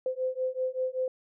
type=beating tone pair; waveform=sine; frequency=512 / 517.2 Hz; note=C5 / C5; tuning=-38 / -20 cents; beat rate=5.2 Hz; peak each=-31 dBFS; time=0.06-1.08 s; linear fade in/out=2 ms; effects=none